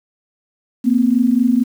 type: tone pair together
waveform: sine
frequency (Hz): 232.5 / 256.8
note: A#3 / C4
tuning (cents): -4 / -32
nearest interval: major second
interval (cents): 172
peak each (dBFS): -14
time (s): 0.84-1.64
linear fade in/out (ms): 20
effects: 7-bit